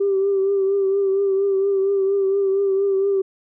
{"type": "tone with vibrato", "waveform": "sine", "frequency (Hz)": 392, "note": "G4", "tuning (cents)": 0, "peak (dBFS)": -15, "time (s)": [0, 3.22], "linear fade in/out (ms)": 10, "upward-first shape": "triangle", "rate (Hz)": 4.3, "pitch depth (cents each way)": 45, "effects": ["tanh soft clip ceiling -11 dBFS"]}